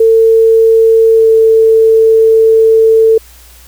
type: tone with pitch glide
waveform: sine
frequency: 450 to 446.1 Hz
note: A4 to A4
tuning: +39 to +24 cents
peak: -3 dBFS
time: 0-3.18 s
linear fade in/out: 5 ms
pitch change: -15 cents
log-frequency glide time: 1.09-1.31 s
effects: added 60 Hz sine -38 dBFS peak until 3.67 s + white hiss -40 dBFS RMS until 3.67 s